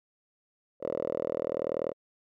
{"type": "tone with band-pass filter", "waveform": "5% pulse", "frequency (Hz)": 40.3, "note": "E1", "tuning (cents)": -38, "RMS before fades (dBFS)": -32, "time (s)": [0.8, 1.94], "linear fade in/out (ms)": 50, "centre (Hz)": 550, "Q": 5.6, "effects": []}